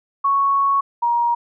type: tone pair in turn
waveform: sine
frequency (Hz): 1108.7 / 946.4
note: C#6 / A#5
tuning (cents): 0 / +26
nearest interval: minor third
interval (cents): 274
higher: first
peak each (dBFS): -14 / -15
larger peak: first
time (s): 0.24-0.81 / 1.02-1.35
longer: first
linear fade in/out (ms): 10
effects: none